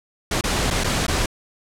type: noise with dropouts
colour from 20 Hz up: pink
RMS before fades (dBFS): -21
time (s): 0.31-1.26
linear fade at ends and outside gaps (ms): 5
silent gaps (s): 0.411-0.438 / 0.704-0.708 / 0.838-0.842 / 1.067-1.08
effects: low-pass 9000 Hz 12 dB/octave